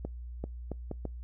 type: accelerating click train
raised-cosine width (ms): 2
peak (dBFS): -22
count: 5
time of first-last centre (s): 0.05-1.053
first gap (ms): 390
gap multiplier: 0.71
effects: noise-tail reverb RT60 0.2 s tail -26 dB re dry + added 60 Hz sine -39 dBFS peak until 1.23 s